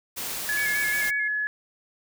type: noise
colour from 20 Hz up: white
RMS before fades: -32 dBFS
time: 0.16-1.11 s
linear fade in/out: 20 ms
type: tone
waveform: sine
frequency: 1700 Hz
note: G#6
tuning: 40 cents sharp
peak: -24 dBFS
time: 0.49-1.47 s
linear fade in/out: 0 ms
type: tone with vibrato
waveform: sine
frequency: 2196 Hz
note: C#7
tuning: 17 cents flat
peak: -29 dBFS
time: 0.57-1.28 s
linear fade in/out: 5 ms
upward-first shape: square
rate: 5.6 Hz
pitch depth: 43 cents each way
effects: none